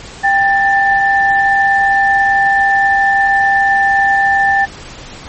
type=tone pair together; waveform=sine; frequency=790.7 / 1775 Hz; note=G5 / A6; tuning=+15 / +15 cents; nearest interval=octave + major second; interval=1400 cents; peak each=-11 dBFS; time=0.23-4.66 s; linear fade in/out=20 ms; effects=pink hiss -32 dBFS RMS until 5.28 s + MP3 32 kbps